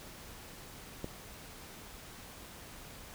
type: click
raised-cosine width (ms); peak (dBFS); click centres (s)
2; -24; 1.044
effects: pink hiss -50 dBFS RMS until 3.14 s